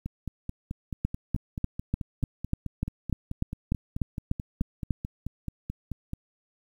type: two click trains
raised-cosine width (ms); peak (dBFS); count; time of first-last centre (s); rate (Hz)
5; -20 / -13; 29 / 14; 0.06-6.134 / 1.05-4.908; 4.61 / 3.37
effects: 9-bit